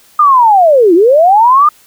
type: linear two-way sweep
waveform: sine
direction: down then up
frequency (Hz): 1235 to 321.1 to 1235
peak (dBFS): -3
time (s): 0.19-1.69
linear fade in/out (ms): 5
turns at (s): 0.94
effects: white hiss -45 dBFS RMS until 1.86 s